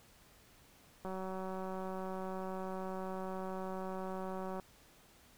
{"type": "click train", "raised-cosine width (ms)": 1, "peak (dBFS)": -29, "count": 668, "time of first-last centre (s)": [1.05, 4.598], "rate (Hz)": 188, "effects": ["pink hiss -63 dBFS RMS until 5.37 s"]}